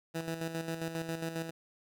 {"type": "tone with tremolo", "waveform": "15% pulse", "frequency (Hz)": 164.1, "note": "E3", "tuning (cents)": -8, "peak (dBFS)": -27, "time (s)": [0.14, 1.51], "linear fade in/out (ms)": 20, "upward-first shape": "square", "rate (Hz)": 7.4, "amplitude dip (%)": 55, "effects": []}